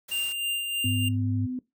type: noise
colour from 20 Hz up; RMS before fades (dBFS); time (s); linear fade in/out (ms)
white; -43; 0.08-0.33; 10
type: tone with tremolo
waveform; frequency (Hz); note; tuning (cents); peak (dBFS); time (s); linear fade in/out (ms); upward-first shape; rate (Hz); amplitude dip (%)
square; 2794; F7; 0; -26; 0.11-1.09; 10; sine; 3.2; 40
type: tone with vibrato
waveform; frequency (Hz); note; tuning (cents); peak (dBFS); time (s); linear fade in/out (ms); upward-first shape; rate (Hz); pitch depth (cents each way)
sine; 103.7; G#2; -2; -25; 0.84-1.47; 20; triangle; 12; 29
type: tone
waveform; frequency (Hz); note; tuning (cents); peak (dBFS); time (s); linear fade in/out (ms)
sine; 253.4; B3; +45; -29; 0.84-1.59; 2
effects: noise-tail reverb RT60 0.2 s tail -20 dB re dry